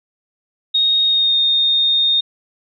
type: tone with pitch glide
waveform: sine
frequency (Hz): 3729 to 3680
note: A#7 to A#7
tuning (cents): 0 to -23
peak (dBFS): -12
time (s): 0.74-2.21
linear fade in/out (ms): 10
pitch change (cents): -23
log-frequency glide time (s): 1.05-1.36
effects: none